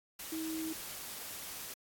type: tone in noise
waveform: sine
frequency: 320 Hz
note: D#4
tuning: 49 cents sharp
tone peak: -36 dBFS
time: 0.32-0.73 s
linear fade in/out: 5 ms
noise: white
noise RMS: -44 dBFS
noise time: 0.19-1.74 s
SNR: +5 dB
effects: AAC 64 kbps